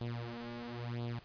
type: tone with flanger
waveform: sawtooth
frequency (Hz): 118.9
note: A#2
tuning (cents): +35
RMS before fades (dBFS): -41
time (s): 0.01-1.19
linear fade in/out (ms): 0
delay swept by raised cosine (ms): 0.25 to 4.95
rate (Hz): 0.98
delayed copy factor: +0.9
effects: pink hiss -59 dBFS RMS until 1.24 s + resampled to 11025 Hz